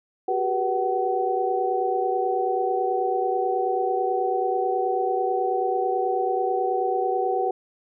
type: tone cluster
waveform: sine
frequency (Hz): 372.8 / 402 / 484.6 / 755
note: F#4 / G4 / B4 / F#5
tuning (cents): +13 / +44 / -33 / +35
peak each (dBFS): -27 / -29 / -28 / -24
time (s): 0.28-7.51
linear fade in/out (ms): 5
effects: none